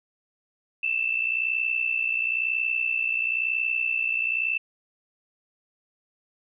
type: tone pair together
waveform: sine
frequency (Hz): 2630 / 2691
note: E7 / E7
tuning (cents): -5 / +35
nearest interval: unison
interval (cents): 40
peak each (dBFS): -25 / -27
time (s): 0.83-4.58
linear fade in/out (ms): 5
effects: none